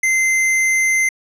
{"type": "tone", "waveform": "square", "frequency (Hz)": 2074, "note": "C7", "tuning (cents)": -16, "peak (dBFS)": -14, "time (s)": [0.03, 1.09], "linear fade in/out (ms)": 5, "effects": ["low-pass 11000 Hz 12 dB/octave"]}